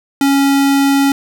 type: tone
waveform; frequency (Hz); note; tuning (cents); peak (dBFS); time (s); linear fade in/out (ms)
square; 277.2; C#4; 0; -10; 0.21-1.12; 2
effects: none